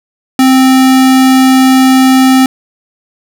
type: tone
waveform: square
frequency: 261.6 Hz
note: C4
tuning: in tune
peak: -4 dBFS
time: 0.39-2.46 s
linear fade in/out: 2 ms
effects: none